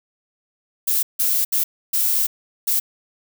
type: noise bursts at uneven times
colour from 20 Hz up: violet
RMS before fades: -19 dBFS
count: 5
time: 0.87-1.03 / 1.19-1.45 / 1.52-1.64 / 1.93-2.27 / 2.67-2.8 s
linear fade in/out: 10 ms
effects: none